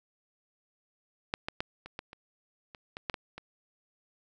clicks, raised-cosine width 0.3 ms, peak -13 / -17 / -15 / -28 / -21 / -30 / -30 / -23 / -15 / -19 / -26 dBFS, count 11, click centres 1.339 / 1.485 / 1.605 / 1.86 / 1.991 / 2.131 / 2.748 / 2.969 / 3.098 / 3.142 / 3.38 s, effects none

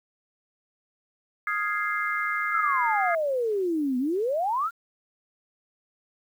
sine chord, F minor seventh, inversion third, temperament equal, 1244.5 / 1396.9 / 1661.2 / 2093 Hz, Eb6 / F6 / Ab6 / C7, 0 / 0 / 0 / 0 cents, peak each -29 / -34 / -30 / -30 dBFS, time 1.47-3.15 s, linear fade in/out 2 ms
sine exponential two-way sweep, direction down then up, 1437 to 244.2 to 1437 Hz, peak -23 dBFS, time 2.5-4.71 s, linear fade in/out 50 ms, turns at 3.98 s
effects 9-bit

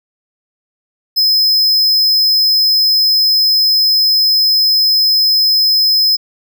square tone, 5100 Hz, D#8, 42 cents sharp, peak -9 dBFS, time 1.16-6.17 s, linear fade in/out 20 ms, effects none

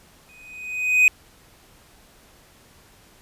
triangle tone with exponential growth, 2500 Hz, D#7, 8 cents sharp, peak -8 dBFS, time 0.29-1.08 s, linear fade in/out 1 ms, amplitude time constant 170 ms, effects pink hiss -53 dBFS RMS until 3.21 s + resampled to 32000 Hz

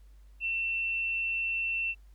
sine tone with amplitude modulation, 2695 Hz, E7, 38 cents sharp, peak -27 dBFS, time 0.4-1.95 s, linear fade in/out 50 ms, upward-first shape sine, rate 207 Hz, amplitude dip 25%, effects added 50 Hz sine -51 dBFS peak until 2.14 s + pink hiss -71 dBFS RMS until 2.14 s

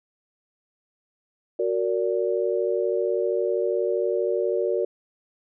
sine chord, Gb augmented, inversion none, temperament just, 370 / 462.5 / 578.1 Hz, Gb4 / Bb4 / D5, 0 / -14 / -27 cents, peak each -25 / -25 / -27 dBFS, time 1.59-4.85 s, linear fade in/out 5 ms, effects none

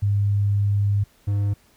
sine / triangle tone pair in turn, 101.4 / 101.4 Hz, G#2 / G#2, -41 / -41 cents, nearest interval unison, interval 0 cents, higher neither, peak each -17 dBFS, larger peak neither, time 0.02-1.04 / 1.27-1.54 s, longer first, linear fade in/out 10 ms, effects pink hiss -58 dBFS RMS until 1.76 s

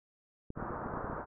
clicks, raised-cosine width 3 ms, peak -28 dBFS, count 10, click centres 0.504 / 0.575 / 0.626 / 0.707 / 0.861 / 0.939 / 0.973 / 1.044 / 1.099 / 1.132 s
white low-pass noise, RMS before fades -40 dBFS, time 0.55-1.26 s, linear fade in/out 50 ms, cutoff 1400 Hz, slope 48 dB/octave
effects none

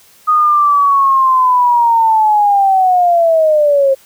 sine linear sweep, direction down, 1244.5 to 532 Hz, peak -7 dBFS, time 0.27-3.95 s, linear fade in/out 20 ms, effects white hiss -46 dBFS RMS until 4.05 s

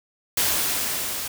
white noise with level ramp, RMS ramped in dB -21 to -30 dBFS, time 0.37-1.28 s, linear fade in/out 5 ms, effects none

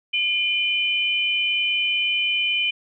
sine tone pair together, 2406 / 3035 Hz, D7 / F#7, +41 / +43 cents, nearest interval major third, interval 402 cents, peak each -22 dBFS, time 0.13-2.71 s, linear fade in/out 10 ms, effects none

